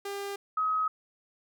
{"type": "tone pair in turn", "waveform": ["sawtooth", "sine"], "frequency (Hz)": [400, 1269.9], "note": ["G4", "D#6"], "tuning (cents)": [35, 35], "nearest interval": "octave + minor sixth", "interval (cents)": 2000, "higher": "second", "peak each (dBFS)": [-30, -25], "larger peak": "second", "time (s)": [[0.05, 0.36], [0.57, 0.88]], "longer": "neither", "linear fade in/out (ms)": 5, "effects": []}